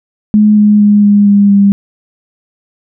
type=tone with pitch steps; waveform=sine; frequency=211.2 / 208.9 / 206.6 / 204.4 / 202.1 / 199.92 Hz; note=G#3 / G#3 / G#3 / G#3 / G#3 / G3; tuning=+29 / +10 / -9 / -27 / -47 / +34 cents; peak=-3 dBFS; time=0.34-1.72 s; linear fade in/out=0 ms; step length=230 ms; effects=none